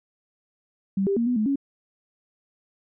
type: tone with pitch steps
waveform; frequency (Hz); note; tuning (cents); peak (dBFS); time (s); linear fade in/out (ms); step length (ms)
sine; 194.6 / 395.7 / 233.7 / 247.1 / 214.6 / 277.4; G3 / G4 / A#3 / B3 / A3 / C#4; -12 / +16 / +5 / +1 / -43 / +1; -20; 0.97-1.558; 5; 98
effects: none